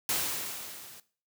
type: noise with level ramp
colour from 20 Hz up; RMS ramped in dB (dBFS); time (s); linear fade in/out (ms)
white; -28 to -50; 0.09-1; 2
effects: noise-tail reverb RT60 0.4 s tail -17 dB re dry + high-pass 80 Hz 12 dB/octave